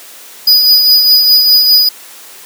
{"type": "tone with tremolo", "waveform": "square", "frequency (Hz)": 4944, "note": "D#8", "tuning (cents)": -12, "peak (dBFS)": -3, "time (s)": [0.47, 1.89], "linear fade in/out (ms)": 5, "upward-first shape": "triangle", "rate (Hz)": 4.9, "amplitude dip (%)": 45, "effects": ["white hiss -34 dBFS RMS until 2.45 s", "high-pass 300 Hz 12 dB/octave"]}